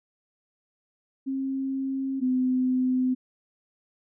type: tone pair in turn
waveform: sine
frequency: 268.1 / 255.4 Hz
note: C4 / C4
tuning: +42 / -42 cents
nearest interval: minor second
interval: 84 cents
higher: first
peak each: -26 / -21 dBFS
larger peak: second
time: 1.26-2.21 / 2.21-3.15 s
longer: first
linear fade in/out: 20 ms
effects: none